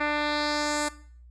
10% pulse tone with low-pass filter sweep, 297 Hz, D4, 20 cents sharp, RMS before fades -27 dBFS, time 0-0.89 s, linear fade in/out 10 ms, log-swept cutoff 2400 to 8800 Hz, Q 2.3, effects noise-tail reverb RT60 0.5 s tail -18 dB re dry + added 60 Hz sine -47 dBFS peak until 1.3 s

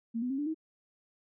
sine tone with pitch steps, 229.5 / 248.8 / 269.8 / 292.5 / 317.1 Hz, A#3 / B3 / C#4 / D4 / D#4, -27 / +13 / -47 / -7 / +33 cents, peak -30 dBFS, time 0.14-0.545 s, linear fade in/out 20 ms, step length 81 ms, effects none

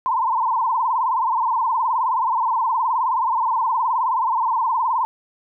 sine tone with vibrato, 965 Hz, B5, 40 cents flat, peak -17 dBFS, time 0.06-5.05 s, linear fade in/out 0 ms, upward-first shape sine, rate 19 Hz, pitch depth 150 cents each way, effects none

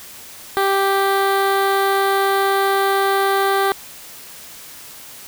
15% pulse tone with notch filter, 392 Hz, G4, in tune, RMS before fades -17 dBFS, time 0.57-3.72 s, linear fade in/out 0 ms, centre 6400 Hz, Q 0.91, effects white hiss -38 dBFS RMS until 5.27 s

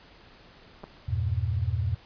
clicks, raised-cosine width 1 ms, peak -30 / -25 dBFS, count 2, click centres 0.835 / 0.84 s
sine chord, E diminished, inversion none, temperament just, 82.41 / 98.89 / 118.67 Hz, E2 / G2 / Bb2, 0 / +16 / +31 cents, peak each -29 dBFS, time 1.08-1.95 s, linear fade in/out 10 ms
effects pink hiss -53 dBFS RMS until 2.05 s + resampled to 11025 Hz

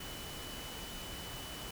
sine tone in noise, 2981 Hz, F#7, 12 cents sharp, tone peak -49 dBFS, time 0-1.71 s, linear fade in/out 5 ms, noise pink, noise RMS -45 dBFS, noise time 0-1.71 s, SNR -7 dB, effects none

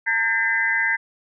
sine tone cluster, 906 / 1600 / 1808 / 2027 Hz, A#5 / G6 / A6 / B6, -50 / +35 / +47 / +45 cents, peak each -30 / -22 / -25 / -22 dBFS, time 0.06-0.97 s, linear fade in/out 20 ms, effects none

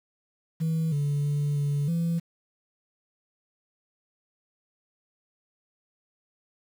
sine tone with pitch steps, 161.3 / 144.3 / 145.4 / 143.8 / 168 Hz, E3 / D3 / D3 / D3 / E3, -37 / -30 / -17 / -36 / +33 cents, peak -21 dBFS, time 0.6-2.2 s, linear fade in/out 20 ms, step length 320 ms, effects tanh soft clip ceiling -22 dBFS + 8-bit

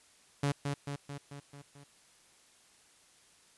sawtooth tone with echo, 142.2 Hz, C#3, 45 cents sharp, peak -24 dBFS, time 0.43-0.52 s, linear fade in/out 5 ms, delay 220 ms, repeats 6, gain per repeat -4 dB, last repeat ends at 1.84 s, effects white hiss -63 dBFS RMS until 3.57 s + resampled to 24000 Hz

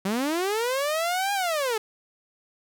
sawtooth linear two-way sweep, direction up then down, 184.2 to 817 to 418 Hz, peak -20 dBFS, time 0.05-1.78 s, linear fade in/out 5 ms, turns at 1.33 s, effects none

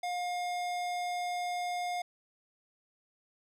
sine tone with hard clipping, 712 Hz, F5, 33 cents sharp, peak -34 dBFS, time 0.03-2.02 s, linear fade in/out 5 ms, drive 18 dB, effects none

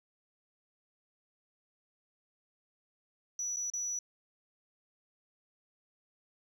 sine tone with dropouts, 5900 Hz, F#8, 6 cents flat, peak -32 dBFS, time 3.39-3.99 s, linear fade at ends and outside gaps 2 ms, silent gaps 3.562-3.568 / 3.701-3.736 s, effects tanh soft clip ceiling -29 dBFS + 11-bit

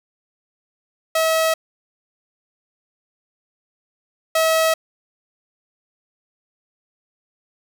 sawtooth tone pair in turn, 644 / 644 Hz, E5 / E5, -41 / -41 cents, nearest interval unison, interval 0 cents, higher neither, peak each -12 / -11 dBFS, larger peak second, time 1.15-1.54 / 4.35-4.74 s, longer neither, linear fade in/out 5 ms, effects none

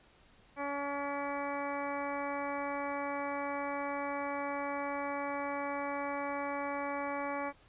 harmonic tone with a mistuned harmonic, 283.2 Hz, C#4, 37 cents sharp, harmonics 1 / 2 / 3 / 4 / 5 / 6 / 7 / 8, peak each -41 / -39 / -40 / -41 / -48 / -48 / -48 / -45 dBFS, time 0.56-7.53 s, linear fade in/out 50 ms, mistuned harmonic 8, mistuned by +21 cents, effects pink hiss -63 dBFS RMS until 7.68 s + resampled to 8000 Hz

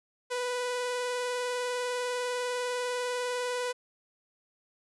sawtooth tone with vibrato, 493.9 Hz, B4, in tune, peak -26 dBFS, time 0.3-3.73 s, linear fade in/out 20 ms, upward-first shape triangle, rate 20 Hz, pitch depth 30 cents each way, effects resampled to 24000 Hz

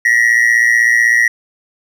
triangle tone with amplitude modulation, 1910 Hz, A#6, 42 cents sharp, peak -3 dBFS, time 0.05-1.28 s, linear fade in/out 5 ms, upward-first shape sine, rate 116 Hz, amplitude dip 80%, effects none

